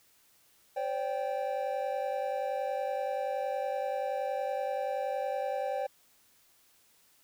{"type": "chord", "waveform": "triangle", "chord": "C suspended second", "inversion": "none", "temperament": "equal with one note detuned", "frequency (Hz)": [523.3, 573.9, 784], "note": ["C5", "D5", "G5"], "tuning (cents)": [0, -40, 0], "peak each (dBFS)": -33, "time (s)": [0.76, 5.87], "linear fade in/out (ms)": 10, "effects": ["white hiss -65 dBFS RMS until 7.23 s"]}